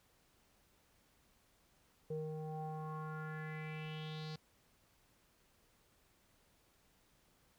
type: tone with low-pass filter sweep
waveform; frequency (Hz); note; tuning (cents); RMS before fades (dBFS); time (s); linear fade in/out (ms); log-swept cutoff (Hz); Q
square; 155.56; D#3; 0; -44; 2.1-4.36; 5; 460 to 4600; 4.8
effects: pink hiss -72 dBFS RMS until 7.58 s